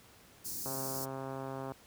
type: band-stop noise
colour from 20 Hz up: white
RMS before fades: -40 dBFS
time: 0.44-1.06 s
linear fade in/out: 20 ms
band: 410 to 4600 Hz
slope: 48 dB/octave
type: click train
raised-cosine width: 1 ms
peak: -27 dBFS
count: 143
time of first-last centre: 0.66-1.72 s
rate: 134 Hz
effects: pink hiss -59 dBFS RMS until 1.86 s + high-pass 60 Hz 12 dB/octave